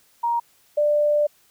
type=tone pair in turn; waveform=sine; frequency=940 / 592.2 Hz; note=A#5 / D5; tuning=+14 / +14 cents; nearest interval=minor sixth; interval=800 cents; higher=first; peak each=-19 / -16 dBFS; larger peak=second; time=0.23-0.4 / 0.77-1.27 s; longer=second; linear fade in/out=10 ms; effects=white hiss -59 dBFS RMS until 1.5 s